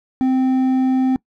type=tone with hard clipping; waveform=sine; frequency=260 Hz; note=C4; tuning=11 cents flat; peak=-15 dBFS; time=0.21-1.16 s; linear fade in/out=0 ms; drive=5 dB; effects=noise-tail reverb RT60 0.1 s tail -23 dB re dry